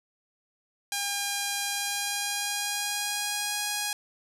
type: tone with pitch glide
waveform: 5% pulse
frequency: 807 to 827.3 Hz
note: G#5 to G#5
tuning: -50 to -7 cents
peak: -16 dBFS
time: 0.92-3.93 s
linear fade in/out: 2 ms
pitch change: +43 cents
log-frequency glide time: 1.64-3.66 s
effects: none